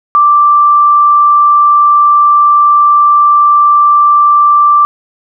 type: tone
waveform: sine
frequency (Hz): 1174.7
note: D6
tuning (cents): 0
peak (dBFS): -3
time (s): 0.15-4.85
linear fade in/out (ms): 0
effects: none